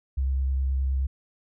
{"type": "tone with vibrato", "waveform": "sine", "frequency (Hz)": 66.6, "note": "C2", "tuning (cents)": 31, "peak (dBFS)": -22, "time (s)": [0.17, 1.07], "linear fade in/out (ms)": 10, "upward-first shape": "triangle", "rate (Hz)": 9.6, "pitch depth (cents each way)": 20, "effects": []}